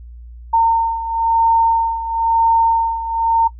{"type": "beating tone pair", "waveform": "sine", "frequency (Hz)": [912, 913], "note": ["A#5", "A#5"], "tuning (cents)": [-38, -36], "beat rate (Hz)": 1, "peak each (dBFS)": [-13, -18], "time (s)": [0.53, 3.48], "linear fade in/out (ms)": 10, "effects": ["noise-tail reverb RT60 0.1 s tail -19 dB re dry", "added 59 Hz sine -33 dBFS peak until 3.59 s"]}